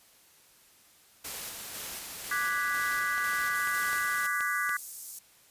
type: noise with tremolo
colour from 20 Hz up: white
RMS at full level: -38 dBFS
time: 1.24-4.27 s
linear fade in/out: 10 ms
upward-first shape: square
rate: 2 Hz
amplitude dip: 25%
type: chord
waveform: sine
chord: G# half-diminished seventh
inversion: second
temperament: equal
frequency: 1174.7 / 1480 / 1661.2 / 1975.5 Hz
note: D6 / F#6 / G#6 / B6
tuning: 0 / 0 / 0 / 0 cents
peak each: -33 dBFS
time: 2.31-4.77 s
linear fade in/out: 5 ms
type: clicks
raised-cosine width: 0.2 ms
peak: -23 dBFS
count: 5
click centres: 3.18 / 3.674 / 3.93 / 4.407 / 4.693 s
type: high-pass noise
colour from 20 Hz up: pink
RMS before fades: -42 dBFS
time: 3.55-5.19 s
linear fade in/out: 5 ms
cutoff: 6800 Hz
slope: 24 dB/octave
effects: white hiss -60 dBFS RMS until 5.5 s + resampled to 32000 Hz